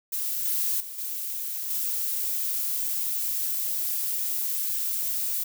violet noise with level steps, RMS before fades -29 / -26 / -38 / -32 / -28 dBFS, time 0.12-5.44 s, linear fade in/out 10 ms, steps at 0.45 / 0.8 / 0.98 / 1.7 s, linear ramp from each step 5 ms, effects none

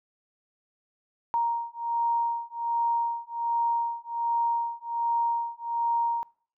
sine beating tone pair, 934 / 935.3 Hz, A#5 / A#5, +3 / +6 cents, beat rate 1.3 Hz, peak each -28 dBFS, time 1.34-6.23 s, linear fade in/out 0 ms, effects noise-tail reverb RT60 0.5 s tail -23 dB re dry

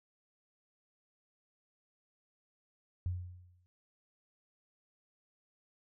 sine tone with exponential decay, 89.6 Hz, F2, 45 cents sharp, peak -30 dBFS, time 3.06-3.66 s, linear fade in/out 0 ms, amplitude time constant 130 ms, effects none

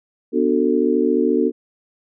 sine chord, B minor seventh, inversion none, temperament just, 246.9 / 296.3 / 370.4 / 444.5 Hz, B3 / D4 / F#4 / A4, 0 / +15 / +2 / +18 cents, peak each -20 dBFS, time 0.32-1.52 s, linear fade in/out 50 ms, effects none

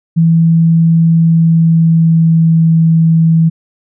sine tone with pitch glide, 164.81 to 163.11 Hz, E3 to E3, 0 to -18 cents, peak -5 dBFS, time 0.16-3.5 s, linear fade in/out 20 ms, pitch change -18 cents, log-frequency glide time 1.1-2.7 s, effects none

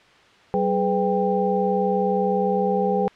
sine tone cluster, 192.2 / 420.2 / 500 / 791 Hz, G3 / G#4 / B4 / G5, -34 / +20 / +21 / +15 cents, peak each -24 dBFS, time 0.54-3.08 s, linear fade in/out 0 ms, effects white hiss -52 dBFS RMS until 3.15 s + low-pass 3000 Hz 12 dB/octave

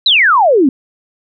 sine exponential sweep, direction down, 4120 to 246.9 Hz, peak -6 dBFS, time 0.06-0.69 s, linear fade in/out 2 ms, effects none

